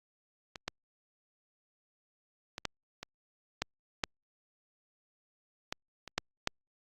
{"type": "clicks", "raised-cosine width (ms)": 0.2, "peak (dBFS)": [-24, -16, -21, -14, -23, -13, -11, -16, -26, -11, -10], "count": 11, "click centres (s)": [0.558, 0.68, 2.581, 2.653, 3.03, 3.62, 4.038, 5.725, 6.077, 6.18, 6.474], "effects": ["Opus 48 kbps"]}